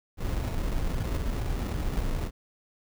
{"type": "noise with sample-and-hold", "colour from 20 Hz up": "brown", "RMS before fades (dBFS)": -29, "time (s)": [0.17, 2.31], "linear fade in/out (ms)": 50, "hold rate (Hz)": 1575, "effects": []}